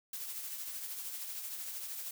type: noise with tremolo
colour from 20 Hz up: blue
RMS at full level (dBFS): -40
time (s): 0.13-2.11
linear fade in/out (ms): 2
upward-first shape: triangle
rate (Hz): 13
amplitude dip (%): 45
effects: none